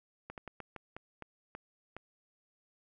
slowing click train, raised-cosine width 0.5 ms, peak -28 dBFS, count 9, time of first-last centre 0.3-1.966 s, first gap 78 ms, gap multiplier 1.27, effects none

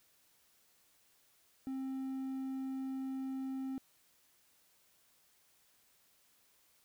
triangle tone, 265.2 Hz, C4, 23 cents sharp, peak -35 dBFS, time 1.67-3.78 s, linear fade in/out 0 ms, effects white hiss -70 dBFS RMS until 6.84 s

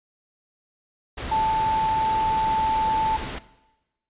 sine tone in noise, 880 Hz, A5, in tune, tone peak -19 dBFS, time 1.31-3.17 s, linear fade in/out 10 ms, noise pink, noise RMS -32 dBFS, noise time 1.17-3.39 s, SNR +10 dB, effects noise-tail reverb RT60 1.0 s tail -17 dB re dry + resampled to 8000 Hz

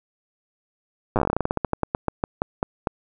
slowing click train, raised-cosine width 1 ms, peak -7 dBFS, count 25, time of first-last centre 1.16-2.872 s, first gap 8 ms, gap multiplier 1.16, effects none

